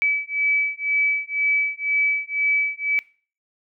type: beating tone pair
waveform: sine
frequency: 2294 / 2296 Hz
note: D7 / D7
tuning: -41 / -40 cents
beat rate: 2 Hz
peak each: -22 dBFS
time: 0.02-2.99 s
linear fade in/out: 0 ms
effects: noise-tail reverb RT60 0.4 s tail -21 dB re dry